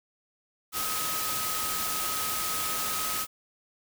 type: tone in noise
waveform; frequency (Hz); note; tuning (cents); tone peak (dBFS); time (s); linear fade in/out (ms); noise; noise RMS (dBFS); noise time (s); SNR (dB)
sine; 1267; D#6; +31; -35; 0.72-3.27; 50; white; -31; 0.72-3.27; -7
effects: none